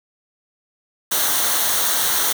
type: noise with comb filter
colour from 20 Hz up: white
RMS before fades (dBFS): -19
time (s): 1.11-2.33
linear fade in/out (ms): 10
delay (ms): 0.4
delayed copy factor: -0.6
effects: none